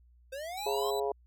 square linear sweep, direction up, 513 to 1091 Hz, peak -38 dBFS, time 0.32-0.91 s, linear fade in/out 10 ms
sawtooth tone, 3951 Hz, B7, in tune, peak -37 dBFS, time 0.57-1 s, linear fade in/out 5 ms
harmonic tone, 138.59 Hz, C#3, in tune, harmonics 3 / 4 / 5 / 6 / 7, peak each -31 / -38 / -35 / -43 / -40 dBFS, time 0.66-1.12 s, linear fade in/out 5 ms
effects added 60 Hz sine -58 dBFS peak until 1.26 s

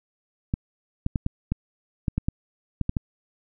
clicks, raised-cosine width 5 ms, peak -11 dBFS, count 11, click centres 0.539 / 1.064 / 1.158 / 1.264 / 1.52 / 2.082 / 2.18 / 2.285 / 2.813 / 2.894 / 2.968 s, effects none

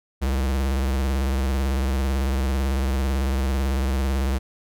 square tone with vibrato, 66.7 Hz, C2, 34 cents sharp, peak -21 dBFS, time 0.21-4.39 s, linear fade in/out 20 ms, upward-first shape square, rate 18 Hz, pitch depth 68 cents each way, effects none

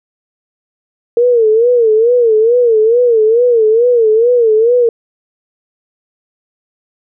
sine tone with vibrato, 461.3 Hz, A#4, 18 cents flat, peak -6 dBFS, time 1.17-4.89 s, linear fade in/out 2 ms, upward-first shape sine, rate 2.3 Hz, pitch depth 120 cents each way, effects none

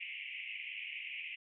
pink band-pass noise, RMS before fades -44 dBFS, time 0-1.36 s, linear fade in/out 10 ms, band 2100 to 2900 Hz, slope 96 dB/octave, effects none

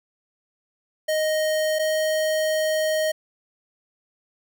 square tone pair in turn, 622.3 / 624.6 Hz, D#5 / D#5, 0 / +7 cents, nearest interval unison, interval 7 cents, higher second, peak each -21 dBFS, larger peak neither, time 1.08-1.79 / 1.79-3.12 s, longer second, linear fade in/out 10 ms, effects none

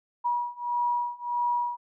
sine beating tone pair, 963 / 964.6 Hz, B5 / B5, -44 / -41 cents, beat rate 1.6 Hz, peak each -29 / -28 dBFS, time 0.24-1.77 s, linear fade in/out 20 ms, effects none

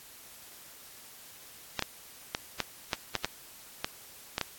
clicks, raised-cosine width 0.2 ms, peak -11 dBFS, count 10, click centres 1.793 / 1.824 / 2.349 / 2.603 / 2.932 / 3.153 / 3.246 / 3.845 / 4.381 / 4.413 s, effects white hiss -51 dBFS RMS until 4.58 s + AAC 64 kbps

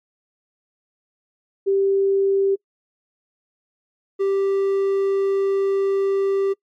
sine / triangle tone pair in turn, 392 / 392 Hz, G4 / G4, 0 / 0 cents, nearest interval unison, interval 0 cents, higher neither, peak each -15 dBFS, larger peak neither, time 1.66-2.56 / 4.19-6.54 s, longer second, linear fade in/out 20 ms, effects noise-tail reverb RT60 0.1 s tail -24 dB re dry + MP3 64 kbps

